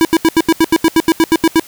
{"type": "tone bursts", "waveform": "square", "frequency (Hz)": 326.4, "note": "E4", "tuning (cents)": -17, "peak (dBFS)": -7, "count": 14, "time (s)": [0.01, 1.596], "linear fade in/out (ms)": 0, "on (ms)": 39, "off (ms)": 80, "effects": ["white hiss -38 dBFS RMS until 1.67 s"]}